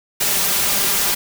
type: noise with comb filter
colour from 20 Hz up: white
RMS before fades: -18 dBFS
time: 0.2-1.15 s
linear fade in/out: 10 ms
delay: 5 ms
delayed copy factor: +0.55
effects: none